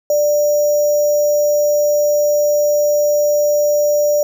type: tone with sample-and-hold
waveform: sine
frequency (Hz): 590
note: D5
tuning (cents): +8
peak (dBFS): -11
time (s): 0.1-4.23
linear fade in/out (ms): 2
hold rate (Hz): 6300
effects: none